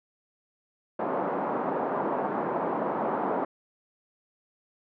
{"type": "band-pass noise", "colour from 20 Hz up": "white", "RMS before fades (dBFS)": -29, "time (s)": [0.99, 3.45], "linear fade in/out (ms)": 5, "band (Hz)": [190, 1000], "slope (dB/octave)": 24, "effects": []}